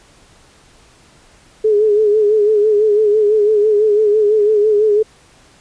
sine tone with vibrato, 423.1 Hz, G#4, 32 cents sharp, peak -9 dBFS, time 1.64-5.03 s, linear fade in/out 10 ms, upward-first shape sine, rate 6 Hz, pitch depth 58 cents each way, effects pink hiss -48 dBFS RMS until 5.6 s + resampled to 22050 Hz

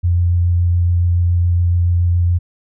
sine tone with vibrato, 87.31 Hz, F2, in tune, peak -11 dBFS, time 0.03-2.39 s, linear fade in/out 20 ms, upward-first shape sine, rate 7.1 Hz, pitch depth 12 cents each way, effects none

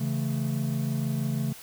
triangle chord, A major, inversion first, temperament equal, 138.59 / 164.81 / 220 Hz, C#3 / E3 / A3, 0 / 0 / 0 cents, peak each -26 / -31 / -29 dBFS, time 0-1.53 s, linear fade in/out 10 ms, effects white hiss -46 dBFS RMS until 1.62 s

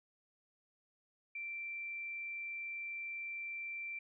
sine tone, 2349 Hz, D7, in tune, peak -40 dBFS, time 1.35-3.99 s, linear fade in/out 5 ms, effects none

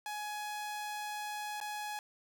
sawtooth tone with dropouts, 839 Hz, G#5, 17 cents sharp, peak -34 dBFS, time 0.06-1.99 s, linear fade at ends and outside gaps 1 ms, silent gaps 1.602-1.612 s, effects none

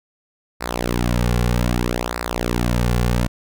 sawtooth tone with flanger, 59.9 Hz, A#1, 48 cents sharp, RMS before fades -20 dBFS, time 0.6-3.28 s, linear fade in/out 20 ms, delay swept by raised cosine 0.31 to 3.21 ms, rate 0.63 Hz, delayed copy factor -0.85, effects none

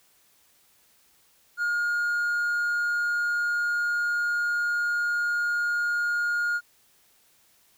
triangle tone with hard clipping, 1425 Hz, F6, 34 cents sharp, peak -24 dBFS, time 1.57-6.61 s, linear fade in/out 50 ms, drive 5 dB, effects white hiss -62 dBFS RMS until 7.77 s

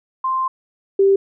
sine tone pair in turn, 1046.5 / 392 Hz, C6 / G4, 0 / 0 cents, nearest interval octave + perfect fourth, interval 1700 cents, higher first, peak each -17 / -10 dBFS, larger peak second, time 0.24-0.48 / 0.99-1.16 s, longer first, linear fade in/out 5 ms, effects none

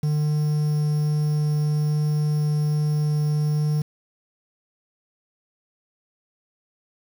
triangle tone with quantisation, 150.1 Hz, D3, 38 cents sharp, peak -17 dBFS, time 0.03-3.82 s, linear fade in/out 5 ms, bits 7, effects none

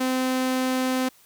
sawtooth tone, 257.8 Hz, C4, 26 cents flat, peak -18 dBFS, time 0-1.09 s, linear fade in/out 10 ms, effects white hiss -56 dBFS RMS until 1.25 s

